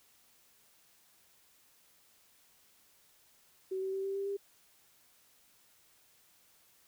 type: tone with pitch steps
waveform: sine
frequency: 378.7 / 382.7 / 386.7 / 390.7 / 394.8 / 398.9 Hz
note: F#4 / G4 / G4 / G4 / G4 / G4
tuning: +40 / -42 / -24 / -6 / +12 / +30 cents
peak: -33 dBFS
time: 3.71-4.37 s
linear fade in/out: 10 ms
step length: 110 ms
effects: white hiss -66 dBFS RMS until 6.87 s